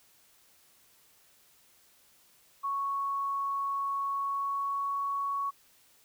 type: tone with pitch glide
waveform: sine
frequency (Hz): 1108.7 to 1115.8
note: C#6 to C#6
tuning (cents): 0 to +11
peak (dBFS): -29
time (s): 2.63-5.51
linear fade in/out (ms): 20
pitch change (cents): +11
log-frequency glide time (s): 4.09-4.97
effects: white hiss -63 dBFS RMS until 6.04 s